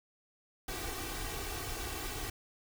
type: noise with comb filter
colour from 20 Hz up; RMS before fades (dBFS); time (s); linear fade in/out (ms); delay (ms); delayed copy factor
pink; -39; 0.68-2.3; 5; 2.6; +0.8
effects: none